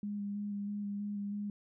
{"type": "tone with vibrato", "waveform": "sine", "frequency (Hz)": 204, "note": "G#3", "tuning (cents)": -31, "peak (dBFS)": -35, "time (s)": [0.03, 1.5], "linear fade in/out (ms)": 2, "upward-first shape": "square", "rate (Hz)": 3.1, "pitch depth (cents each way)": 14, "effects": []}